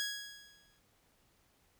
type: tone with exponential decay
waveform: 15% pulse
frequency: 1661.2 Hz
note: G#6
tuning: in tune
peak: -26 dBFS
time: 0-0.79 s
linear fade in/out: 0 ms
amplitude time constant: 170 ms
effects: pink hiss -71 dBFS RMS until 1.79 s